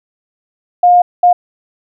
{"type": "tone bursts at uneven times", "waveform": "sine", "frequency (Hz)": 711, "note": "F5", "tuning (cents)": 31, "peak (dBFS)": -4, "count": 2, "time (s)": [[0.83, 1.02], [1.23, 1.33]], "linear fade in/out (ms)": 5, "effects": []}